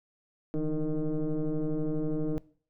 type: tone with frequency modulation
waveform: sine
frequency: 149.9 Hz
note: D3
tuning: 36 cents sharp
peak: -25 dBFS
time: 0.54-2.38 s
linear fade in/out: 0 ms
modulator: 156 Hz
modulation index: 2
effects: noise-tail reverb RT60 0.5 s tail -22 dB re dry + tanh soft clip ceiling -24 dBFS